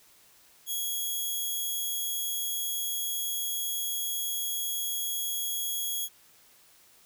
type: tone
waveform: 5% pulse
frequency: 3322 Hz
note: G#7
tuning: in tune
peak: -21 dBFS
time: 0.66-6.09 s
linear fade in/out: 50 ms
effects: white hiss -59 dBFS RMS until 7.05 s